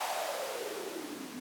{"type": "noise with band-pass filter sweep", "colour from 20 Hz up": "blue", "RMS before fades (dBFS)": -38, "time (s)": [0, 1.4], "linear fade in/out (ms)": 10, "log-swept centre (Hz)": [810, 230], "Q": 5.2, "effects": []}